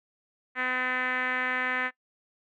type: tone with low-pass filter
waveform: 5% pulse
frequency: 254.1 Hz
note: B3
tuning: 49 cents sharp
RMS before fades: -29 dBFS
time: 0.55-1.91 s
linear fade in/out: 50 ms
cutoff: 1900 Hz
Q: 3.8
effects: noise-tail reverb RT60 0.1 s tail -20 dB re dry